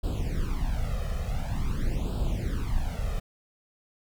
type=noise with flanger; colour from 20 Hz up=brown; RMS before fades=-28 dBFS; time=0.03-3.2 s; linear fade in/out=10 ms; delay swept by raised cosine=0.24 to 1.64 ms; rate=0.47 Hz; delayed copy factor=+1; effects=none